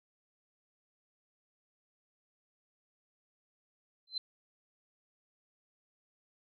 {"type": "tone with exponential growth", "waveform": "sine", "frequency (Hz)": 4080, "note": "C8", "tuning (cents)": -44, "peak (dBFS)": -29, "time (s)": [4.07, 4.18], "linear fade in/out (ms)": 5, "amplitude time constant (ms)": 22, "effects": []}